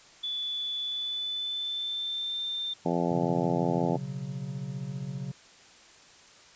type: tone with pitch glide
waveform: sine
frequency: 3461 to 3585 Hz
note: A7 to A7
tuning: -29 to +32 cents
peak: -30 dBFS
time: 0.23-2.74 s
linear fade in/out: 10 ms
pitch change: +61 cents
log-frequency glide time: 0.8-2.44 s
type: harmonic tone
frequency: 85.9 Hz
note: F2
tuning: 28 cents flat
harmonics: 2 / 3 / 4 / 5 / 6 / 7 / 8 / 9 / 10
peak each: -30 / -32 / -33 / -34 / -35 / -35 / -36 / -37 / -37 dBFS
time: 2.85-3.97 s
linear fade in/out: 10 ms
type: chord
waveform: triangle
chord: B suspended second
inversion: none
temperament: equal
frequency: 123.47 / 138.59 / 185 Hz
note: B2 / C#3 / F#3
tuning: 0 / 0 / 0 cents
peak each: -39 / -33 / -37 dBFS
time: 3.11-5.32 s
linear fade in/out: 5 ms
effects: white hiss -54 dBFS RMS until 6.55 s + resampled to 16000 Hz